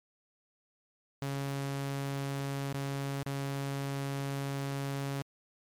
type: tone with dropouts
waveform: sawtooth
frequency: 138.59 Hz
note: C#3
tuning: in tune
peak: -29 dBFS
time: 1.22-5.22 s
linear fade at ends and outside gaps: 0 ms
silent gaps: 2.727-2.742 / 3.229-3.262 s
effects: MP3 96 kbps